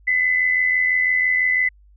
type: tone pair together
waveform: sine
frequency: 2007 / 2093 Hz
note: B6 / C7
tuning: +27 / 0 cents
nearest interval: minor second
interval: 73 cents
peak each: -16 / -25 dBFS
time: 0.07-1.69 s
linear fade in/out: 10 ms
effects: added 50 Hz sine -48 dBFS peak until 1.96 s